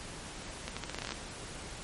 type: accelerating click train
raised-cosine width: 0.2 ms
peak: -19 dBFS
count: 12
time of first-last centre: 0.68-1.121 s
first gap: 86 ms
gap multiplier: 0.83
effects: pink hiss -44 dBFS RMS until 1.83 s + MP3 48 kbps